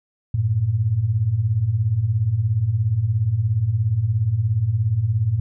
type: beating tone pair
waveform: sine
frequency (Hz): 96.1 / 113.1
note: G2 / A2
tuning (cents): -34 / +48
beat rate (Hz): 17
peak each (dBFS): -23 / -18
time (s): 0.34-5.4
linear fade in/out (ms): 5
effects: none